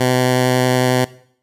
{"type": "tone with vibrato", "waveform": "10% pulse", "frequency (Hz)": 126.8, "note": "B2", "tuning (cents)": 46, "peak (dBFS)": -5, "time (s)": [0, 1.05], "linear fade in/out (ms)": 10, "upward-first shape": "sine", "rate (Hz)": 11, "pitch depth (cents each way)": 9, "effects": ["noise-tail reverb RT60 0.6 s tail -19 dB re dry", "resampled to 32000 Hz"]}